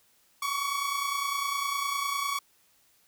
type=tone pair together; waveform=sawtooth; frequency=1108.7 / 1138.6 Hz; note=C#6 / C#6; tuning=0 / +46 cents; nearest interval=unison; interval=46 cents; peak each=-28 / -27 dBFS; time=0.42-2.39 s; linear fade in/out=5 ms; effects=white hiss -65 dBFS RMS until 3.07 s